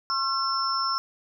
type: tone cluster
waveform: sine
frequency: 1074 / 1355 / 5330 Hz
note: C6 / E6 / E8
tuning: +45 / +47 / +18 cents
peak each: -28 dBFS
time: 0.1-0.98 s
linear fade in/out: 0 ms
effects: none